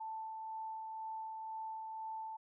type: tone with tremolo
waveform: sine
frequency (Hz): 883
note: A5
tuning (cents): +6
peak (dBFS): -40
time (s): 0-2.37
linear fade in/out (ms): 10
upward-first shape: sine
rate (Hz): 2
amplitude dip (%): 25
effects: none